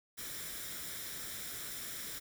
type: noise with comb filter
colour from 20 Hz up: white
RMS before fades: -43 dBFS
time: 0.17-2.2 s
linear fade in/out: 20 ms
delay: 0.55 ms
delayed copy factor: +0.55
effects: none